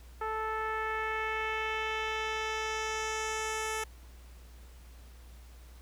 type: tone with low-pass filter sweep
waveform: 10% pulse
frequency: 438 Hz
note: A4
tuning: 8 cents flat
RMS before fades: -34 dBFS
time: 0.21-3.84 s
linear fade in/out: 5 ms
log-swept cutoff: 1200 to 10000 Hz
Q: 1.5
effects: added 60 Hz sine -49 dBFS peak until 5.81 s + pink hiss -60 dBFS RMS until 5.81 s